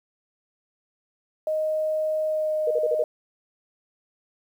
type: tone with pitch glide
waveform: sine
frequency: 622.3 to 618 Hz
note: D#5 to D#5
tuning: 0 to -12 cents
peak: -22 dBFS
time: 1.47-3.04 s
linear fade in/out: 2 ms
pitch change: -12 cents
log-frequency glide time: 2.27-2.52 s
type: tone bursts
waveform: sine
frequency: 481.4 Hz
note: B4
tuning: 44 cents flat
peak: -21 dBFS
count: 5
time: 2.67-3.028 s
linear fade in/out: 5 ms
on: 38 ms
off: 42 ms
effects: 9-bit